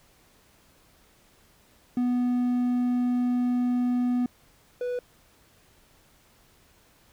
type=tone pair in turn; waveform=triangle; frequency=246.3 / 492.6 Hz; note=B3 / B4; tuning=-5 / -5 cents; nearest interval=octave; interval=1200 cents; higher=second; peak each=-20 / -25 dBFS; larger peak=first; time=1.97-4.26 / 4.81-4.99 s; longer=first; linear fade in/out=2 ms; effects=pink hiss -60 dBFS RMS until 7.12 s